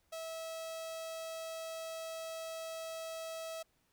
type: tone with notch filter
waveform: sawtooth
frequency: 650 Hz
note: E5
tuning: 24 cents flat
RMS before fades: -43 dBFS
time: 0.12-3.63 s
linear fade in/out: 10 ms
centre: 1700 Hz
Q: 1.5
effects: pink hiss -75 dBFS RMS until 3.92 s